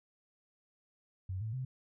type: tone with pitch steps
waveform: sine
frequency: 93.7 / 110.15 / 129.49 Hz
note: F#2 / A2 / C3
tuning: +22 / +2 / -18 cents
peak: -35 dBFS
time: 1.29-1.65 s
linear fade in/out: 5 ms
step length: 120 ms
effects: none